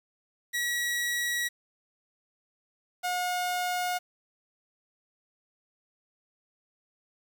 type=tone pair in turn; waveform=sawtooth; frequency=1922 / 719.9 Hz; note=B6 / F#5; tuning=-48 / -48 cents; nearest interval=octave + perfect fourth; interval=1700 cents; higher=first; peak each=-24 dBFS; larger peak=neither; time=0.53-1.49 / 3.03-3.99 s; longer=neither; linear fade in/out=20 ms; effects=9-bit